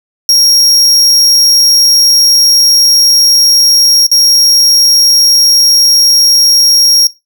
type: tone with dropouts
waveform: 40% pulse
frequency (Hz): 5588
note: F8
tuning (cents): 0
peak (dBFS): -3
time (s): 0.29-7.07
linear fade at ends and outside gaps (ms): 1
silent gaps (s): 4.066-4.115
effects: noise-tail reverb RT60 0.2 s tail -17 dB re dry